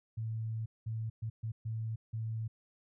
sine tone bursts at uneven times, 111.6 Hz, A2, 25 cents sharp, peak -34 dBFS, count 6, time 0.17-0.66 / 0.86-1.1 / 1.22-1.3 / 1.43-1.52 / 1.65-1.96 / 2.13-2.48 s, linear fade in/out 10 ms, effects none

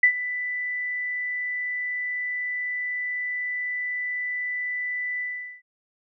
sine tone with ADSR envelope, 1986 Hz, B6, 9 cents sharp, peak -11 dBFS, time 0.03-5.62 s, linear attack 5 ms, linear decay 84 ms, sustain -15 dB, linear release 420 ms, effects none

